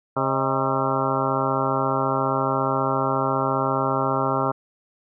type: harmonic tone with a mistuned harmonic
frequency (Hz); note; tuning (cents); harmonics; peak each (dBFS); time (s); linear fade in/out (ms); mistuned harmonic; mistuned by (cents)
134.6; C3; +49; 1 / 2 / 3 / 4 / 5 / 6 / 7 / 8 / 9 / 10; -29 / -29 / -29 / -29 / -29 / -29 / -29 / -29 / -29 / -29; 0.16-4.52; 10; 5; -89
effects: none

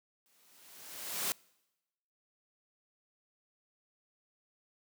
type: noise with exponential growth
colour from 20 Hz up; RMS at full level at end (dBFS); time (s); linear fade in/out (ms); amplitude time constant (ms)
white; -32; 0.26-1.32; 0; 230
effects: noise-tail reverb RT60 1.0 s tail -26 dB re dry + high-pass 150 Hz 12 dB/octave

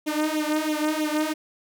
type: tone with flanger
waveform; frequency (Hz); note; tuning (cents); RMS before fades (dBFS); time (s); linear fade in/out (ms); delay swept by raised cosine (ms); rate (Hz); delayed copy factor
sawtooth; 306.5; D#4; -26; -25; 0.06-1.34; 20; 0.3 to 3.4; 3.1; +0.9
effects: none

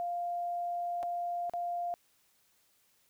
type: tone with dropouts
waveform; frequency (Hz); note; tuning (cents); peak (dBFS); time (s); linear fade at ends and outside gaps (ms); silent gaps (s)
sine; 698.5; F5; 0; -32; 0-1.94; 0; 1.029-1.033 / 1.496-1.536
effects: white hiss -70 dBFS RMS until 3.09 s

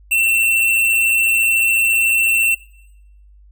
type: tone with amplitude modulation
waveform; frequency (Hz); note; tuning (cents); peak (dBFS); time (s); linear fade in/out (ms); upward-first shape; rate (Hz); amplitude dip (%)
square; 2697; E7; +39; -12; 0.11-2.55; 10; sine; 114; 40
effects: noise-tail reverb RT60 0.9 s tail -22 dB re dry + added 50 Hz sine -43 dBFS peak until 3.51 s

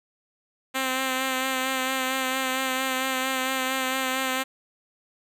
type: tone with vibrato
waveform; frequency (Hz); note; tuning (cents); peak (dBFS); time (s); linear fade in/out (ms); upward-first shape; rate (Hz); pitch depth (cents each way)
5% pulse; 261.6; C4; 0; -13; 0.74-4.44; 20; sine; 4.4; 24
effects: none

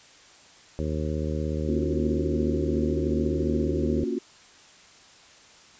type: harmonic tone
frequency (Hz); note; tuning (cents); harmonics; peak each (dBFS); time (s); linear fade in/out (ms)
76.8; D#2; -22; 1 / 2 / 3 / 4 / 5 / 6 / 7; -29 / -32 / -34 / -35 / -36 / -37 / -37; 0.79-4.04; 0
type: chord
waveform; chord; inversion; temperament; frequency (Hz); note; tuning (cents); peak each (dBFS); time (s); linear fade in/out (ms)
sine; Gb major seventh; first; equal; 233.1 / 277.2 / 349.2 / 370; Bb3 / Db4 / F4 / Gb4; 0 / 0 / 0 / 0; -31; 1.68-4.19; 10
effects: white hiss -52 dBFS RMS until 5.79 s + resampled to 16000 Hz

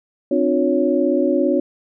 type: tone cluster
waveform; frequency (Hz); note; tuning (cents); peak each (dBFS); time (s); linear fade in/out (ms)
sine; 261.4 / 299.5 / 356.4 / 559; C4 / D4 / F4 / C#5; -1 / +34 / +35 / +14; -20; 0.31-1.6; 5
effects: none

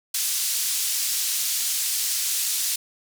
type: band-pass noise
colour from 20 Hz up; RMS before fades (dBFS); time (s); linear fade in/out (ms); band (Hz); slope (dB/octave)
pink; -25; 0.14-2.76; 5; 5200 to 15000; 12
effects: none

